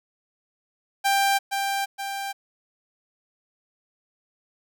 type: tone with echo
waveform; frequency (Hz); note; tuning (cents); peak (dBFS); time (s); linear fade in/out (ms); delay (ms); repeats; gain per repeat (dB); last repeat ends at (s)
sawtooth; 790; G5; +13; -15; 1.04-1.39; 20; 470; 2; -5; 2.33
effects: none